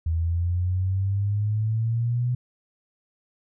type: exponential sweep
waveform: sine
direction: up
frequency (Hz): 80.6 to 124.7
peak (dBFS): -21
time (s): 0.06-2.35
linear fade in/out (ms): 5
effects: none